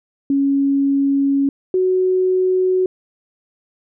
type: tone pair in turn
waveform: sine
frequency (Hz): 277.2 / 370.8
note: C#4 / F#4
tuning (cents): 0 / +4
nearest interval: perfect fourth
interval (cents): 504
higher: second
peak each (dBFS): -13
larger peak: neither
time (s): 0.3-1.49 / 1.74-2.86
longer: first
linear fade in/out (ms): 2
effects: none